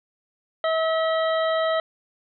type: harmonic tone with a mistuned harmonic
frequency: 645 Hz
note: E5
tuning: 38 cents flat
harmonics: 1 / 2 / 3 / 5 / 6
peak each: -21 / -27 / -31 / -35 / -37 dBFS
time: 0.64-1.8 s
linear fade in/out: 2 ms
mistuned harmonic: 5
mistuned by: -37 cents
effects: none